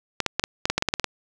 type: clicks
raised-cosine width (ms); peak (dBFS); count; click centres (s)
0.2; -4; 12; 0.203 / 0.263 / 0.396 / 0.439 / 0.655 / 0.7 / 0.78 / 0.824 / 0.887 / 0.939 / 0.997 / 1.043
effects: none